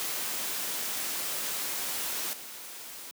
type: noise with level steps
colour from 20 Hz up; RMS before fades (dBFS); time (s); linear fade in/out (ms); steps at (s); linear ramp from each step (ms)
white; -33 / -43; 0-3.11; 0; 2.33; 2
effects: high-pass 200 Hz 12 dB/octave